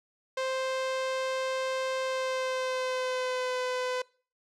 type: tone with pitch glide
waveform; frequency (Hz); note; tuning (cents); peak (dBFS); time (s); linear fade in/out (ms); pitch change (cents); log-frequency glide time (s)
sawtooth; 523.3 to 504.6; C5 to B4; 0 to +37; -25; 0.37-4.02; 5; -63; 2.03-3.6
effects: noise-tail reverb RT60 0.4 s tail -23 dB re dry + low-pass 6000 Hz 12 dB/octave